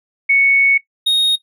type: tone pair in turn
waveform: sine / triangle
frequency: 2217 / 3729 Hz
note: C#7 / A#7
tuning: 0 / 0 cents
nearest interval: major sixth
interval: 900 cents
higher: second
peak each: -9 dBFS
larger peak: neither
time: 0.29-0.78 / 1.06-1.36 s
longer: first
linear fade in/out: 10 ms
effects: noise-tail reverb RT60 0.1 s tail -18 dB re dry